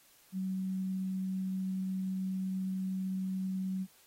sine tone, 188.7 Hz, F#3, 34 cents sharp, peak -32 dBFS, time 0.32-3.87 s, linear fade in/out 50 ms, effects white hiss -63 dBFS RMS until 4.06 s + AAC 48 kbps

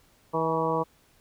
harmonic tone with a mistuned harmonic, 161.4 Hz, E3, 36 cents flat, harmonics 1 / 2 / 3 / 4 / 5 / 6 / 7, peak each -33 / -33 / -28 / -33 / -34 / -30 / -32 dBFS, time 0.33-0.84 s, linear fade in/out 20 ms, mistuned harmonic 5, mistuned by +53 cents, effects pink hiss -62 dBFS RMS until 1.2 s

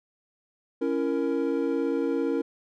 triangle chord, A# diminished, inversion first, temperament equal with one note detuned, 277.2 / 334.8 / 466.2 Hz, C#4 / E4 / A#4, 0 / +27 / 0 cents, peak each -26 / -27 / -26 dBFS, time 0.81-2.42 s, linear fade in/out 10 ms, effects none

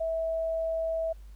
sine tone, 652 Hz, E5, 19 cents flat, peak -27 dBFS, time 0-1.13 s, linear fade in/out 10 ms, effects added 50 Hz sine -44 dBFS peak until 1.35 s + pink hiss -65 dBFS RMS until 1.35 s

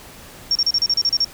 sine tone bursts, 5520 Hz, F8, 21 cents flat, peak -14 dBFS, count 10, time 0.51-1.246 s, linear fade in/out 2 ms, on 43 ms, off 34 ms, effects pink hiss -41 dBFS RMS until 1.33 s

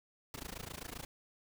pink noise with amplitude modulation, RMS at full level -42 dBFS, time 0.34-1.05 s, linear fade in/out 0 ms, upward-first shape sine, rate 27.6 Hz, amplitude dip 95%, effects none

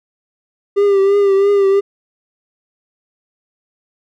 triangle tone with vibrato, 397.7 Hz, G4, 25 cents sharp, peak -7 dBFS, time 0.76-1.81 s, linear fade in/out 20 ms, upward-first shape triangle, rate 3 Hz, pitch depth 49 cents each way, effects none

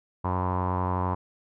sawtooth tone with low-pass filter, 91.3 Hz, F#2, 23 cents flat, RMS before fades -27 dBFS, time 0.24-1.15 s, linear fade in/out 10 ms, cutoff 990 Hz, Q 6.9, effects none

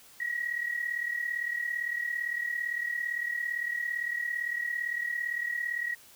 sine tone pair together, 1900 / 1937.7 Hz, A#6 / B6, +33 / -33 cents, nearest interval unison, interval 34 cents, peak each -31 / -35 dBFS, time 0.2-5.95 s, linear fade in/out 5 ms, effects white hiss -55 dBFS RMS until 6.15 s

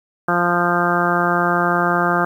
harmonic tone, 174.6 Hz, F3, in tune, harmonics 1 / 2 / 3 / 4 / 5 / 6 / 7 / 8 / 9, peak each -23 / -23 / -26 / -22 / -25 / -27 / -21 / -24 / -23 dBFS, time 0.28-2.25 s, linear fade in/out 5 ms, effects 8-bit

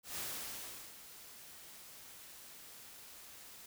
white noise with ADSR envelope, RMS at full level -41 dBFS, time 0.03-3.66 s, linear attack 140 ms, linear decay 760 ms, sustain -13 dB, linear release 3 ms, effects none

